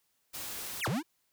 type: noise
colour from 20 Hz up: white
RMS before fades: -40 dBFS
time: 0.33-0.82 s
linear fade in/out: 20 ms
type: linear two-way sweep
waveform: square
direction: down then up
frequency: 4186 to 98 to 349.5 Hz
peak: -30 dBFS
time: 0.79-1.03 s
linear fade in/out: 50 ms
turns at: 0.88 s
effects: white hiss -75 dBFS RMS until 1.32 s